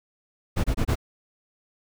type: noise bursts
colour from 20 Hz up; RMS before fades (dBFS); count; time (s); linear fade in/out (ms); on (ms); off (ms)
brown; -22; 4; 0.56-0.956; 20; 81; 24
effects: none